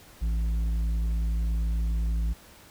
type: tone with tanh clipping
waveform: sine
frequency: 55.6 Hz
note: A1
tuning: 19 cents sharp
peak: -25 dBFS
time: 0.21-2.34 s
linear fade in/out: 20 ms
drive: 7 dB
effects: pink hiss -52 dBFS RMS until 2.7 s